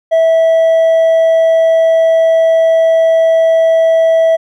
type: tone with hard clipping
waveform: sine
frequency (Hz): 653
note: E5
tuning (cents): -17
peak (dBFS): -7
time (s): 0.11-4.37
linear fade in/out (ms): 20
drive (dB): 2
effects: none

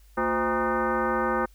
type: tone with frequency modulation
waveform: sine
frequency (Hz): 355.5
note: F4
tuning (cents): +31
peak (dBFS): -22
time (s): 0.17-1.46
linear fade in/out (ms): 10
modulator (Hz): 291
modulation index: 4.1
effects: added 50 Hz sine -51 dBFS peak until 1.54 s + white hiss -63 dBFS RMS until 1.54 s

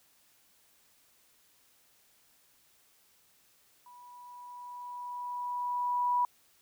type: tone with level ramp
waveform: sine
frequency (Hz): 979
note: B5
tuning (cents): -15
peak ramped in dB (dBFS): -51 to -24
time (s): 3.86-6.25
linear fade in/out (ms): 2
effects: white hiss -66 dBFS RMS until 6.61 s

